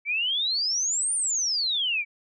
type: exponential two-way sweep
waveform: sine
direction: up then down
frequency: 2261 to 9330 to 2261 Hz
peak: -23 dBFS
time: 0.05-2.05 s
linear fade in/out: 50 ms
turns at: 1.14 s
effects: none